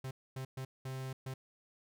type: tone bursts at uneven times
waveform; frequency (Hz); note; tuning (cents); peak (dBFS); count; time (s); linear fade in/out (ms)
45% pulse; 131.5; C3; +9; -39; 5; 0.04-0.11 / 0.36-0.45 / 0.57-0.65 / 0.85-1.13 / 1.26-1.34; 5
effects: none